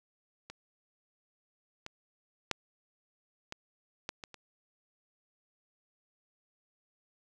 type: clicks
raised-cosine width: 0.2 ms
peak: -27 / -24 / -12 / -22 / -18 / -25 / -30 dBFS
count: 7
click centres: 0.5 / 1.864 / 2.513 / 3.524 / 4.091 / 4.238 / 4.343 s
effects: none